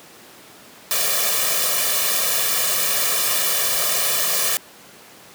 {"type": "noise with comb filter", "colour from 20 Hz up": "white", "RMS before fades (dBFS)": -20, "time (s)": [0.91, 4.57], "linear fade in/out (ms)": 0, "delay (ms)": 1.7, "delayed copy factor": 0.9, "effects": ["pink hiss -44 dBFS RMS until 5.34 s", "high-pass 200 Hz 12 dB/octave"]}